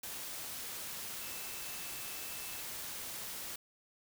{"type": "tone in noise", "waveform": "sine", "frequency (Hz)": 2637, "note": "E7", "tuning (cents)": 0, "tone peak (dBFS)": -53, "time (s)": [1.21, 2.62], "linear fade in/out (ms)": 5, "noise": "white", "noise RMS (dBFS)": -43, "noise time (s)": [0.03, 3.56], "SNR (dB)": -13, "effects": []}